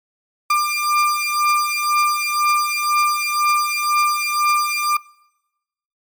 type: beating tone pair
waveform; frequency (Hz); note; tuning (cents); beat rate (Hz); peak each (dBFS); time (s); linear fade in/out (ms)
35% pulse; 1193 / 1195; D6 / D6; +27 / +30; 2; -17; 0.5-4.97; 5
effects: noise-tail reverb RT60 1.0 s tail -24 dB re dry + MP3 96 kbps